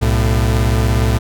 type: tone pair together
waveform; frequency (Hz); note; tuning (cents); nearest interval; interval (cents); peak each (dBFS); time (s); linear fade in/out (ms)
40% pulse; 63.42 / 110; B1 / A2; +47 / 0; minor seventh; 953; -14; 0.01-1.19; 20
effects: none